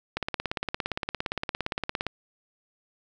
click train, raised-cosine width 0.3 ms, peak -12 dBFS, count 34, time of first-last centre 0.17-2.067 s, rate 17.4 Hz, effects none

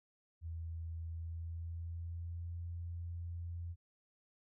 sine tone with pitch glide, 82.41 to 85.56 Hz, E2 to F2, 0 to -35 cents, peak -40 dBFS, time 0.41-3.76 s, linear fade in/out 50 ms, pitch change +65 cents, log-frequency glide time 1.08-2.55 s, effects none

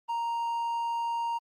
triangle tone with hard clipping, 932.3 Hz, A#5, in tune, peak -29 dBFS, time 0.08-1.39 s, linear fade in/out 20 ms, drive 6 dB, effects Opus 24 kbps

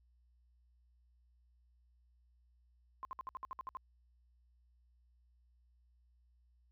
sine tone bursts, 1046.5 Hz, C6, in tune, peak -40 dBFS, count 10, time 3.03-3.77 s, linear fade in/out 0 ms, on 20 ms, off 60 ms, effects added 60 Hz sine -67 dBFS peak until 6.71 s

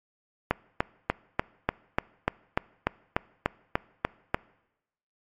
click train, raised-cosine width 0.5 ms, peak -7 dBFS, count 14, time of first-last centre 0.51-4.345 s, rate 3.39 Hz, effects noise-tail reverb RT60 0.9 s tail -23 dB re dry + MP3 64 kbps

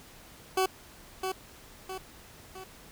20% pulse tone with echo, 377.2 Hz, F#4, 33 cents sharp, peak -19 dBFS, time 0.57-0.66 s, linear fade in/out 5 ms, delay 660 ms, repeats 3, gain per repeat -6 dB, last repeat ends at 2.64 s, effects pink hiss -52 dBFS RMS until 2.91 s

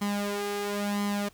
sawtooth tone with flanger, 203.8 Hz, G#3, 32 cents flat, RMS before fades -30 dBFS, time 0.01-1.29 s, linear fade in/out 10 ms, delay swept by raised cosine 0.96 to 2.56 ms, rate 0.98 Hz, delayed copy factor +0.7, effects pink hiss -59 dBFS RMS until 1.33 s

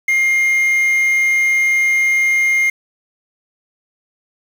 triangle tone with quantisation, 2121 Hz, C7, 23 cents sharp, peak -10 dBFS, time 0.08-2.7 s, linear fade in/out 5 ms, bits 6, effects none

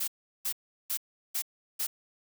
blue noise bursts, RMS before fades -31 dBFS, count 5, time 0-1.87 s, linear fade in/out 10 ms, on 78 ms, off 370 ms, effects none

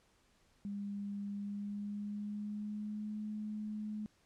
sine tone with pitch glide, 201.9 to 212.4 Hz, G#3 to G#3, -49 to +39 cents, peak -38 dBFS, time 0.65-4.06 s, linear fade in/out 0 ms, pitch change +88 cents, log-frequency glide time 1.3-3.19 s, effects pink hiss -71 dBFS RMS until 4.25 s + low-pass 9000 Hz 12 dB/octave

